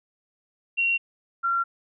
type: tone pair in turn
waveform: sine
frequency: 2744 / 1372 Hz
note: F7 / F6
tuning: -31 / -31 cents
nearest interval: octave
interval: 1200 cents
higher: first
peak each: -20 / -21 dBFS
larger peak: first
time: 0.77-0.98 / 1.43-1.64 s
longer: neither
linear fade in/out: 20 ms
effects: none

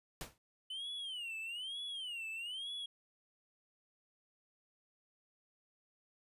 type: noise with exponential decay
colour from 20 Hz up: pink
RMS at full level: -40 dBFS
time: 0.21-0.38 s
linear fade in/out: 1 ms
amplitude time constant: 35 ms
type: tone with vibrato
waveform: triangle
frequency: 2989 Hz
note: F#7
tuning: 17 cents sharp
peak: -39 dBFS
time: 0.7-2.86 s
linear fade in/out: 5 ms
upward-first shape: sine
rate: 1.1 Hz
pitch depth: 220 cents each way
effects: resampled to 32000 Hz

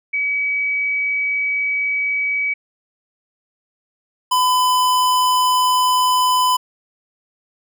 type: tone pair in turn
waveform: sine / square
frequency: 2276 / 1006.5 Hz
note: C#7 / B5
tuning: +45 / +33 cents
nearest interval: octave + major second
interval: 1412 cents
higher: first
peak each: -17 / -14 dBFS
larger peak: second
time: 0.13-2.54 / 4.31-6.57 s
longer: first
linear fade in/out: 10 ms
effects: none

